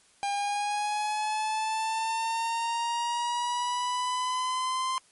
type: linear sweep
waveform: 45% pulse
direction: up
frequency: 802 to 1044 Hz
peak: -27 dBFS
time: 0.23-4.98 s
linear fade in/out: 0 ms
effects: white hiss -61 dBFS RMS until 5.11 s + MP3 48 kbps